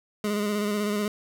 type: tone with vibrato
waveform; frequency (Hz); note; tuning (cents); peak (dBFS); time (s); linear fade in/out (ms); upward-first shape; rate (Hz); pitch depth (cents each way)
25% pulse; 207.7; G#3; 0; -21; 0.24-1.08; 2; square; 16; 26
effects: none